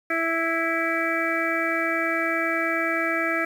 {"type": "harmonic tone", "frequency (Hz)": 329.6, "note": "E4", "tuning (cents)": 0, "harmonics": [1, 2, 4, 5, 6, 7], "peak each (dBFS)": [-29, -29, -29, -29, -29, -29], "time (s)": [0.1, 3.45], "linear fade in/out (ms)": 5, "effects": ["8-bit"]}